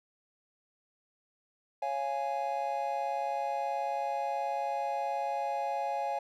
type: chord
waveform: triangle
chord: Db major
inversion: none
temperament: just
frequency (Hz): 554.4 / 693 / 831.5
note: Db5 / F5 / Ab5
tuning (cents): 0 / -14 / +2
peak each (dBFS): -35 / -34 / -31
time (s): 1.82-6.19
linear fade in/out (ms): 5
effects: none